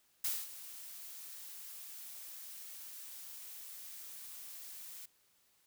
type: noise with ADSR envelope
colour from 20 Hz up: blue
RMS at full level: -34 dBFS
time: 0.24-5.06 s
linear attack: 6 ms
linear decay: 220 ms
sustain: -15 dB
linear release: 8 ms
effects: white hiss -72 dBFS RMS until 5.66 s